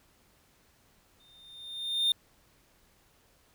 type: tone with exponential growth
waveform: triangle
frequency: 3633 Hz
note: A#7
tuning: 45 cents flat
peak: -20 dBFS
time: 1.2-2.12 s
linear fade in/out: 2 ms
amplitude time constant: 200 ms
effects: pink hiss -65 dBFS RMS until 3.54 s